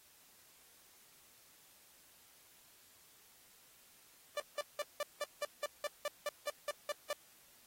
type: tone bursts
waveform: sawtooth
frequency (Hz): 587.3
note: D5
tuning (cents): 0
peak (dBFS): -31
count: 14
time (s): 4.37-7.13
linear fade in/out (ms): 2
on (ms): 30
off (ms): 180
effects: white hiss -64 dBFS RMS until 7.66 s + AAC 48 kbps